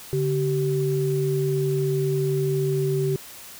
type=tone pair together; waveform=sine; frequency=143.8 / 384.9 Hz; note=D3 / G4; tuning=-36 / -32 cents; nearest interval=octave + perfect fourth; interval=1704 cents; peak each=-23 / -23 dBFS; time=0.13-3.16 s; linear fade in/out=0 ms; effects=white hiss -42 dBFS RMS until 3.59 s